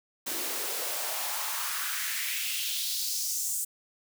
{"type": "noise with high-pass filter sweep", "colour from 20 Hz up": "white", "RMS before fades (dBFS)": -32, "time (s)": [0.26, 3.65], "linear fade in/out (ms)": 10, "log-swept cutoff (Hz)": [280, 8300], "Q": 2.5, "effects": []}